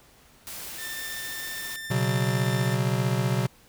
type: noise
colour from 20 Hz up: white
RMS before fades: -38 dBFS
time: 0.47-1.76 s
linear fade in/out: 0 ms
type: tone with tremolo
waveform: sawtooth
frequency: 1789 Hz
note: A6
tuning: 28 cents sharp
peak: -30 dBFS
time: 0.77-2.78 s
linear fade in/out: 50 ms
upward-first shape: triangle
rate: 15 Hz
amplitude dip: 25%
type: chord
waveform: square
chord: B suspended second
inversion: none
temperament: just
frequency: 123.47 / 138.9 / 185.21 Hz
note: B2 / C#3 / F#3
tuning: 0 / +4 / +2 cents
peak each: -26 / -29 / -30 dBFS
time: 1.9-3.47 s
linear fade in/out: 10 ms
effects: pink hiss -56 dBFS RMS until 3.68 s